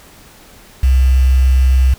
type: tone with quantisation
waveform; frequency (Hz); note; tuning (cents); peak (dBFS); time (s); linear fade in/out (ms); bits
sine; 64.8; C2; -16; -7; 0.83-1.94; 5; 5
effects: pink hiss -42 dBFS RMS until 1.98 s